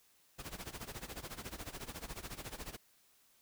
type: noise with tremolo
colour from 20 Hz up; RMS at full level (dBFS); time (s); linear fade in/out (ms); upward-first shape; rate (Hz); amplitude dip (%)
pink; -43; 0.38-2.77; 20; sine; 14; 85
effects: white hiss -69 dBFS RMS until 3.41 s